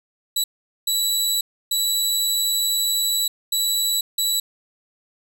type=tone bursts at uneven times; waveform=20% pulse; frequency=3936 Hz; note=B7; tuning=7 cents flat; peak=-13 dBFS; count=5; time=0.36-0.44 / 0.87-1.41 / 1.71-3.28 / 3.52-4.01 / 4.18-4.4 s; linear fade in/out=5 ms; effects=none